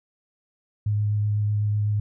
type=tone with vibrato; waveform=sine; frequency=104.6 Hz; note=G#2; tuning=13 cents sharp; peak=-20 dBFS; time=0.86-2 s; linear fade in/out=5 ms; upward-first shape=sine; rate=8 Hz; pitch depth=12 cents each way; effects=none